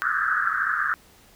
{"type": "band-pass noise", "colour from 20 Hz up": "white", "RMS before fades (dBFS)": -24, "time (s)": [0.02, 0.94], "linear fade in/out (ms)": 0, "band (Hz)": [1200, 1700], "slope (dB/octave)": 96, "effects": ["pink hiss -54 dBFS RMS until 1.35 s"]}